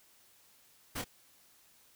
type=noise with echo; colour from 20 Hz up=pink; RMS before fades=-38 dBFS; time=0.95-1.02 s; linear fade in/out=10 ms; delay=25 ms; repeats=1; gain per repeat=-4 dB; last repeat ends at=1.045 s; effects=white hiss -64 dBFS RMS until 1.95 s